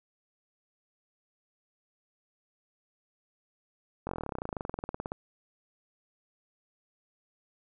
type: slowing click train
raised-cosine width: 1 ms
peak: -20 dBFS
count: 29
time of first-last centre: 4.07-5.119 s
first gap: 21 ms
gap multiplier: 1.04
effects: none